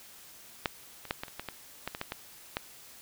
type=clicks; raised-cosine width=0.3 ms; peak=-11 / -27 / -13 / -19 / -29 / -20 / -20 / -17 / -20 / -17 / -18 / -14 dBFS; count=12; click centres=0.658 / 1.053 / 1.109 / 1.235 / 1.282 / 1.396 / 1.487 / 1.876 / 1.949 / 2.014 / 2.121 / 2.569 s; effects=white hiss -52 dBFS RMS until 3.01 s